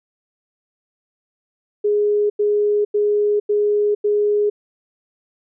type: tone bursts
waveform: sine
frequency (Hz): 415.3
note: G#4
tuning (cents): 0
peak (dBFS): -14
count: 5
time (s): 1.84-4.5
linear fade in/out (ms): 10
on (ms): 460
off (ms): 90
effects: none